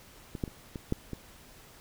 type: clicks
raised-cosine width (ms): 3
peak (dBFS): -24 / -17 / -29 / -24 / -14 / -23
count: 6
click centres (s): 0.352 / 0.438 / 0.478 / 0.758 / 0.924 / 1.133
effects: pink hiss -54 dBFS RMS until 1.8 s